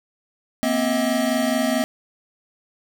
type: tone cluster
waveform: square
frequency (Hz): 236.6 / 261.2 / 637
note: A#3 / C4 / D#5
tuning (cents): +26 / -3 / +41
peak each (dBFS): -24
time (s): 0.63-1.84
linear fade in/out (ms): 0
effects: none